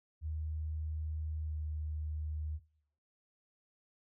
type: tone with pitch glide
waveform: sine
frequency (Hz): 77.78 to 76.75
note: D#2 to D#2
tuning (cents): 0 to -23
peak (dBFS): -35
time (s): 0.21-2.6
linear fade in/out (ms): 50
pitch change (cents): -23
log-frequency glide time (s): 1.44-1.56
effects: noise-tail reverb RT60 0.7 s tail -21 dB re dry